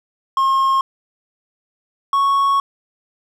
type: tone pair in turn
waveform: triangle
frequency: 1074 / 1107.4 Hz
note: C6 / C#6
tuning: +45 / -2 cents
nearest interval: minor second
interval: 53 cents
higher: second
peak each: -11 dBFS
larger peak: neither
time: 0.37-0.81 / 2.13-2.6 s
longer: second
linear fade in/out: 2 ms
effects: none